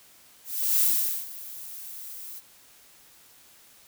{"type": "noise with ADSR envelope", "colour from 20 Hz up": "violet", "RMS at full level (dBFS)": -21, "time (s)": [0.44, 2.41], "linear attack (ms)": 370, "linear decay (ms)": 450, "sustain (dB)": -19, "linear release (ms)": 31, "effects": ["white hiss -55 dBFS RMS until 3.87 s"]}